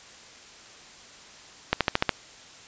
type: accelerating click train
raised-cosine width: 0.3 ms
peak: -4 dBFS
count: 6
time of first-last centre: 1.73-2.093 s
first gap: 77 ms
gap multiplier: 0.97
effects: white hiss -48 dBFS RMS until 2.67 s + resampled to 16000 Hz